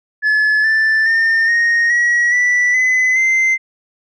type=tone with pitch steps; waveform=sine; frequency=1717 / 1764.3 / 1812.8 / 1862.7 / 1914 / 1966.6 / 2021 / 2076 Hz; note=A6 / A6 / A#6 / A#6 / A#6 / B6 / B6 / C7; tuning=-43 / +4 / -49 / -2 / +45 / -8 / +39 / -14 cents; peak=-8 dBFS; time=0.22-3.58 s; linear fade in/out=50 ms; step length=420 ms; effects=tanh soft clip ceiling -10 dBFS